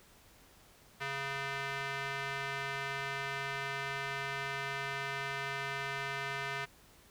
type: tone with band-pass filter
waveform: square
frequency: 138.1 Hz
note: C#3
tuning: 6 cents flat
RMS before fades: -38 dBFS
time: 1-6.66 s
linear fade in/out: 20 ms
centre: 1900 Hz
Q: 1.4
effects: pink hiss -61 dBFS RMS until 7.1 s